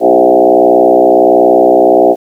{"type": "tone with frequency modulation", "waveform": "sine", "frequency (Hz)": 525, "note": "C5", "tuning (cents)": 6, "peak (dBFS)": -3, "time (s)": [0, 2.16], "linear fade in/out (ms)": 50, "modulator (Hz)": 61.4, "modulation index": 3.5, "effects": ["7-bit"]}